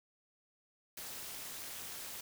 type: noise with amplitude modulation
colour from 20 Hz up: white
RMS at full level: -42 dBFS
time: 0.97-2.21 s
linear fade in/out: 5 ms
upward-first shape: sine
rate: 262 Hz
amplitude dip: 75%
effects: none